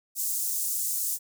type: high-pass noise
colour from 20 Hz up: pink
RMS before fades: -29 dBFS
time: 0.15-1.19 s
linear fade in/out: 50 ms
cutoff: 7100 Hz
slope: 24 dB/octave
effects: none